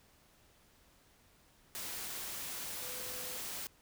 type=tone in noise; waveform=sine; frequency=502 Hz; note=B4; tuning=28 cents sharp; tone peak=-51 dBFS; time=2.82-3.37 s; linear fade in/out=0 ms; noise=white; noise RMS=-42 dBFS; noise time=1.75-3.67 s; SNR=-12 dB; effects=pink hiss -66 dBFS RMS until 3.81 s